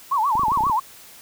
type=tone with vibrato; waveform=sine; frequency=987.8 Hz; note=B5; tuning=in tune; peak=-17 dBFS; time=0.11-0.8 s; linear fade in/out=10 ms; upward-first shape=sine; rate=7.5 Hz; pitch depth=260 cents each way
type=clicks; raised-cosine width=3 ms; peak=-20 dBFS; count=10; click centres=0.354 / 0.395 / 0.434 / 0.483 / 0.519 / 0.574 / 0.607 / 0.637 / 0.668 / 0.698 s
effects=white hiss -45 dBFS RMS until 1.21 s